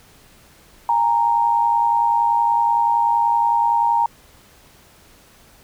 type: tone pair together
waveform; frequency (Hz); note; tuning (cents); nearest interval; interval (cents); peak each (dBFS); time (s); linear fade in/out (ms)
sine; 818.4 / 929; G#5 / A#5; -26 / -6; major second; 220; -21 / -15; 0.89-4.06; 2
effects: pink hiss -50 dBFS RMS until 5.63 s